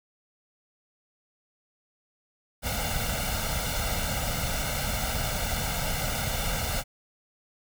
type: noise with comb filter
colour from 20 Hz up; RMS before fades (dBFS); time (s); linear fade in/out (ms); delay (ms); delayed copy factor
pink; -29; 2.62-6.84; 50; 1.4; +0.8
effects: none